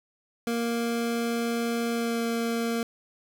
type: tone with pitch glide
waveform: 25% pulse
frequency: 233.5 to 231.5 Hz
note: A#3 to A#3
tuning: +3 to -12 cents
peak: -22 dBFS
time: 0.47-2.83 s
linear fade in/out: 2 ms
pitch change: -15 cents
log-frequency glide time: 1.92-2.24 s
effects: none